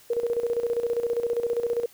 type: tone with tremolo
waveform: sine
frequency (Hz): 472.7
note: A#4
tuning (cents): +24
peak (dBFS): -21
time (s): 0.1-1.86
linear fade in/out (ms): 5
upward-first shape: square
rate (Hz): 15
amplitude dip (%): 65
effects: white hiss -54 dBFS RMS until 1.93 s